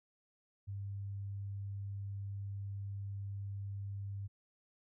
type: tone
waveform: sine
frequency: 99.5 Hz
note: G2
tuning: 26 cents sharp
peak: -39 dBFS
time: 0.67-4.28 s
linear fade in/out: 20 ms
effects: none